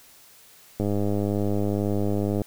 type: click train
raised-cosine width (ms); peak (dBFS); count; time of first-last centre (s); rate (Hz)
2; -13; 166; 0.8-2.418; 102
effects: white hiss -52 dBFS RMS until 2.46 s